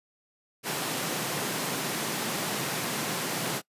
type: high-pass noise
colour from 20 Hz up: pink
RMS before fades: -31 dBFS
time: 0.63-3.62 s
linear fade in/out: 50 ms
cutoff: 130 Hz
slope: 48 dB/octave
effects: noise-tail reverb RT60 0.1 s tail -23 dB re dry + resampled to 32000 Hz